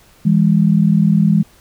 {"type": "tone pair together", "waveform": "sine", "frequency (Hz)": [164.81, 204.6], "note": ["E3", "G#3"], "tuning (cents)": [0, -26], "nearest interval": "major third", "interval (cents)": 374, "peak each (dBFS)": -12, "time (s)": [0.25, 1.43], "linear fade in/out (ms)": 10, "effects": ["pink hiss -49 dBFS RMS until 1.6 s"]}